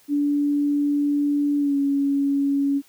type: tone with pitch glide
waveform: sine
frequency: 289.1 to 279.9 Hz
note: D4 to C#4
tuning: -27 to +17 cents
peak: -18 dBFS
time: 0.08-2.82 s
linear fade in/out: 50 ms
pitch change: -56 cents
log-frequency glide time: 1.58-1.76 s
effects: white hiss -56 dBFS RMS until 2.88 s